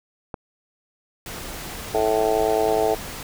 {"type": "click", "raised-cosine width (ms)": 1, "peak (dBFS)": -16, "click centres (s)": 0.342}
{"type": "noise", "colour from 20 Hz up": "pink", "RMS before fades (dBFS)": -34, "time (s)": [1.26, 3.23], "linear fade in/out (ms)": 2}
{"type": "harmonic tone", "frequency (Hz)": 109.4, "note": "A2", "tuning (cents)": -9, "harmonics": [3, 4, 5, 6, 7, 8], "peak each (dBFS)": [-30, -21, -29, -23, -25, -31], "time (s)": [1.94, 2.95], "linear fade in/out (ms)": 10}
{"effects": []}